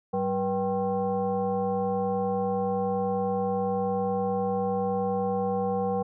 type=tone with frequency modulation; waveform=sine; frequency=484.4 Hz; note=B4; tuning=34 cents flat; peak=-24 dBFS; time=0.13-6.03 s; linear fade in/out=10 ms; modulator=293 Hz; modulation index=1.2; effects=none